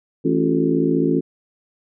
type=harmonic tone with a mistuned harmonic; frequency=55 Hz; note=A1; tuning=in tune; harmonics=3 / 4 / 5 / 6 / 7 / 8; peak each=-23 / -26 / -19 / -21 / -27 / -25 dBFS; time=0.24-1.21 s; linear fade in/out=20 ms; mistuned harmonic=6; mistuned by=+100 cents; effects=none